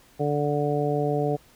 harmonic tone, 146.4 Hz, D3, 5 cents flat, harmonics 1 / 2 / 3 / 4 / 5, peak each -27 / -30 / -26 / -30 / -30 dBFS, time 0.19-1.37 s, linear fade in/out 20 ms, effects pink hiss -56 dBFS RMS until 1.55 s

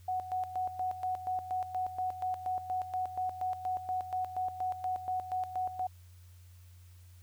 sine tone with tremolo, 740 Hz, F#5, in tune, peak -30 dBFS, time 0.08-5.87 s, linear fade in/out 5 ms, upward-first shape square, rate 4.2 Hz, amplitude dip 70%, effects added 89 Hz sine -52 dBFS peak until 7.22 s + white hiss -66 dBFS RMS until 7.22 s

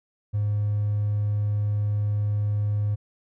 triangle tone with hard clipping, 103.83 Hz, G#2, in tune, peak -22 dBFS, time 0.33-2.96 s, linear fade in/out 20 ms, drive 4 dB, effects none

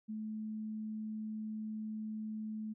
sine tone, 216.4 Hz, A3, 29 cents flat, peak -38 dBFS, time 0.08-2.74 s, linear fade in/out 20 ms, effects none

